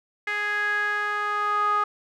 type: tone with band-pass filter sweep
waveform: sawtooth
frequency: 415.3 Hz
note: G#4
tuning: in tune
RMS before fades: -25 dBFS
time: 0.27-1.84 s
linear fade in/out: 5 ms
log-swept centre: 1900 to 1200 Hz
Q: 6.5
effects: none